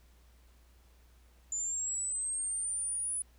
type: linear sweep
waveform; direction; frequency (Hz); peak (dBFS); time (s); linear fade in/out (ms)
sine; up; 7040 to 9956; -32; 1.52-3.22; 2
effects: added 60 Hz sine -59 dBFS peak until 3.38 s + pink hiss -68 dBFS RMS until 3.38 s